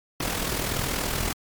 pink noise with amplitude modulation, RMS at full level -25 dBFS, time 0.2-1.33 s, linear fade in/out 5 ms, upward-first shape sine, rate 40.9 Hz, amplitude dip 55%, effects MP3 96 kbps

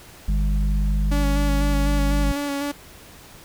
harmonic tone, 50.2 Hz, G1, 42 cents sharp, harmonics 1 / 3 / 4, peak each -18 / -28 / -30 dBFS, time 0.28-2.32 s, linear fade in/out 5 ms
sawtooth tone with vibrato, 283.9 Hz, C#4, 41 cents sharp, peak -20 dBFS, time 1.11-2.72 s, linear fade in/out 10 ms, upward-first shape square, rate 4 Hz, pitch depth 20 cents each way
effects pink hiss -45 dBFS RMS until 3.44 s

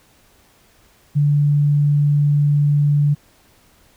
sine tone, 145.7 Hz, D3, 13 cents flat, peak -12 dBFS, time 1.15-3.15 s, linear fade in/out 20 ms, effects pink hiss -54 dBFS RMS until 3.96 s

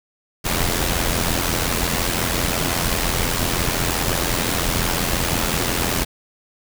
pink noise with amplitude modulation, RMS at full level -18 dBFS, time 0.44-6.05 s, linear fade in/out 20 ms, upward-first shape sine, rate 85.7 Hz, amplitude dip 65%, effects none

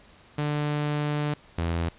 sawtooth tone pair in turn, 148.1 / 83.94 Hz, D3 / E2, +15 / +32 cents, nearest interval minor seventh, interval 983 cents, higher first, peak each -21 dBFS, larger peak neither, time 0.38-1.34 / 1.58-1.89 s, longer first, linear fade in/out 5 ms, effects pink hiss -54 dBFS RMS until 1.98 s + resampled to 8000 Hz

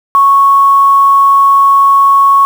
sine tone with quantisation, 1106 Hz, C#6, 4 cents flat, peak -3 dBFS, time 0.15-2.45 s, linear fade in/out 0 ms, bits 5, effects none

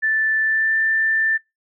sine tone with pitch glide, 1760 to 1777.4 Hz, A6 to A6, 0 to +17 cents, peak -16 dBFS, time 0.02-1.38 s, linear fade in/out 20 ms, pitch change +17 cents, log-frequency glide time 0.42-0.76 s, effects noise-tail reverb RT60 0.2 s tail -24 dB re dry

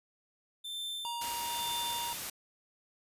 45% pulse tone with tremolo, 3556 Hz, A7, 18 cents sharp, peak -36 dBFS, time 0.64-2.17 s, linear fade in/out 10 ms, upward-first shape sine, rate 1.1 Hz, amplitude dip 80%
square tone, 943 Hz, A#5, 20 cents sharp, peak -37 dBFS, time 1.05-2.13 s, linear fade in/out 0 ms
white noise, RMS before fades -39 dBFS, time 1.21-2.3 s, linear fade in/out 5 ms
effects resampled to 32000 Hz

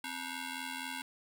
10% pulse ring-modulated tone, 610 Hz, D#5, 34 cents flat, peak -27 dBFS, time 0.04-1.02 s, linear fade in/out 2 ms, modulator 347 Hz, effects none

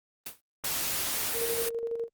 white noise with exponential decay, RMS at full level -33 dBFS, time 0.26-0.41 s, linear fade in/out 5 ms, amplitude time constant 32 ms
clicks, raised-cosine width 0.5 ms, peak -27 dBFS, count 3, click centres 0.639 / 1.139 / 1.568 s
white noise, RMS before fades -31 dBFS, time 0.64-1.69 s, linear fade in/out 5 ms
sine tone with tremolo, 463 Hz, A#4, 12 cents flat, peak -28 dBFS, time 1.33-2.09 s, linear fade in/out 50 ms, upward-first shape square, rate 12 Hz, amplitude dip 45%
effects Opus 32 kbps

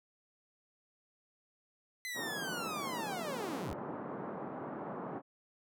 sawtooth linear sweep, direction down, 2043 to 57.7 Hz, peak -35 dBFS, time 2.05-3.73 s, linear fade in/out 0 ms
pink band-pass noise, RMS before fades -42 dBFS, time 2.14-5.22 s, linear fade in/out 50 ms, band 170 to 1200 Hz, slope 24 dB/octave
effects none

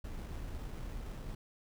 brown noise with sample-and-hold, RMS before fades -42 dBFS, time 0.04-1.35 s, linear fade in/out 5 ms, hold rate 4410 Hz, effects none

